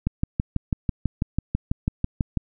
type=click train; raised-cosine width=5 ms; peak=-9 dBFS; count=15; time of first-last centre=0.07-2.373 s; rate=6.08 Hz; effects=none